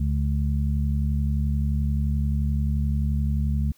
harmonic tone, 71.5 Hz, D2, 46 cents flat, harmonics 1 / 2 / 3, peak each -22 / -27 / -30 dBFS, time 0-3.72 s, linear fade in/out 5 ms, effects white hiss -61 dBFS RMS until 3.77 s

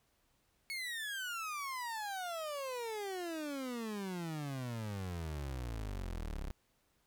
30% pulse exponential sweep, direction down, 2217 to 32.09 Hz, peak -36 dBFS, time 0.7-6.51 s, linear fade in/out 0 ms, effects pink hiss -75 dBFS RMS until 7.06 s

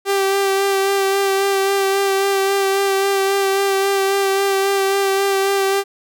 sawtooth tone with vibrato, 392 Hz, G4, in tune, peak -11 dBFS, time 0.05-5.84 s, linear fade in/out 50 ms, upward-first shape sine, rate 3.7 Hz, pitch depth 20 cents each way, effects none

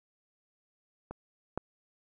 clicks, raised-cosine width 1 ms, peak -26 / -18 dBFS, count 2, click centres 1.11 / 1.576 s, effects none

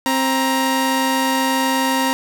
sawtooth tone pair together, 263.7 / 939 Hz, C4 / A#5, +14 / +12 cents, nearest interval octave + minor seventh, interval 2198 cents, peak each -15 dBFS, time 0.06-2.13 s, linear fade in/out 0 ms, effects none

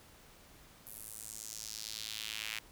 square tone with high-pass filter sweep, 54.5 Hz, A1, 16 cents flat, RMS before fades -44 dBFS, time 0.86-2.59 s, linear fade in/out 5 ms, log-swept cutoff 12000 to 2300 Hz, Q 2, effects pink hiss -59 dBFS RMS until 2.71 s

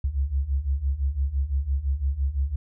sine beating tone pair, 65.41 / 71.31 Hz, C2 / C#2, 0 / +50 cents, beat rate 5.9 Hz, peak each -27 / -24 dBFS, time 0.04-2.56 s, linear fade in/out 5 ms, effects none

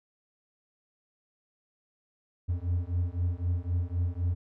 triangle beating tone pair, 85.9 / 89.8 Hz, F2 / F2, -28 / +49 cents, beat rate 3.9 Hz, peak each -28 dBFS, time 2.48-4.35 s, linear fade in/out 20 ms, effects none

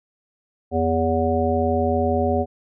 harmonic tone with a mistuned harmonic, 81.4 Hz, E2, 21 cents flat, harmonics 1 / 3 / 5 / 7 / 9, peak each -24 / -24 / -24 / -24 / -24 dBFS, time 0.71-2.46 s, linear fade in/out 50 ms, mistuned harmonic 1, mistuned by +87 cents, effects none

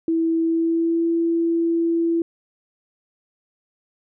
sine tone with pitch glide, 327.9 to 334.2 Hz, E4 to E4, -9 to +24 cents, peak -17 dBFS, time 0.08-2.22 s, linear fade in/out 2 ms, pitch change +33 cents, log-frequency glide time 0.41-1.07 s, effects none

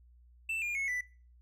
triangle tone with pitch steps, 2662 / 2413 / 2187 / 1982.8 Hz, E7 / D7 / C#7 / B6, +16 / +46 / -24 / +6 cents, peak -30 dBFS, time 0.49-1.01 s, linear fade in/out 5 ms, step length 130 ms, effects noise-tail reverb RT60 0.4 s tail -20 dB re dry + added 60 Hz sine -57 dBFS peak until 1.41 s

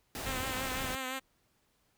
pink noise, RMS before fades -39 dBFS, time 0.15-0.95 s, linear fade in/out 0 ms
5% pulse tone with vibrato, 260.7 Hz, C4, 6 cents flat, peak -24 dBFS, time 0.25-1.2 s, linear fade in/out 20 ms, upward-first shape triangle, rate 5.8 Hz, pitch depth 47 cents each way
effects pink hiss -73 dBFS RMS until 1.97 s

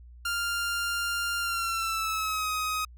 sawtooth tone with pitch glide, 1396.9 to 1259 Hz, F6 to D#6, 0 to +20 cents, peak -24 dBFS, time 0.25-2.85 s, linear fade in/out 5 ms, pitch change -180 cents, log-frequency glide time 1.4-2.49 s, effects added 60 Hz sine -46 dBFS peak until 2.97 s

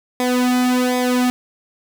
sawtooth tone with flanger, 250 Hz, B3, 21 cents sharp, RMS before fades -17 dBFS, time 0.2-1.3 s, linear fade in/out 0 ms, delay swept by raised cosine 0.69 to 2.19 ms, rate 1.3 Hz, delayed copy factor -0.85, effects none

